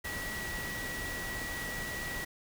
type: tone in noise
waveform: sine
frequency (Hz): 1933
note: B6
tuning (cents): -38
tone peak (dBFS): -38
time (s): 0.04-2.25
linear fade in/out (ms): 10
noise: pink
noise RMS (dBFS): -40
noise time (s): 0.04-2.25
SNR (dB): -1
effects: none